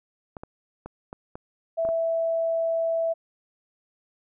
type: clicks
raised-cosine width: 1 ms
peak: -23 dBFS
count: 7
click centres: 0.368 / 0.435 / 0.86 / 1.129 / 1.355 / 1.851 / 1.889 s
type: tone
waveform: sine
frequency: 659.3 Hz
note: E5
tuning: in tune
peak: -22 dBFS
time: 1.77-3.14 s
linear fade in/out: 20 ms
effects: none